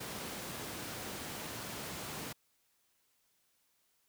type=high-pass noise; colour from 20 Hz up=pink; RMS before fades=-43 dBFS; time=0-2.33 s; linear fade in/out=10 ms; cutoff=110 Hz; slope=12 dB/octave; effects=white hiss -75 dBFS RMS until 4.08 s